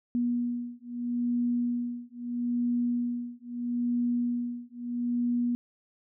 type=beating tone pair; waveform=sine; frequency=240.9 / 241.67 Hz; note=B3 / B3; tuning=-43 / -37 cents; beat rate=0.77 Hz; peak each=-30 dBFS; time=0.15-5.55 s; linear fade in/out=0 ms; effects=none